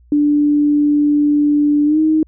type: tone with pitch glide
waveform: sine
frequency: 293.7 to 313 Hz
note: D4 to D#4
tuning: 0 to +10 cents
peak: -10 dBFS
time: 0.12-2.23 s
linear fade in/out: 2 ms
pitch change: +110 cents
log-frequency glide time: 1.85-1.99 s
effects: added 60 Hz sine -45 dBFS peak until 2.27 s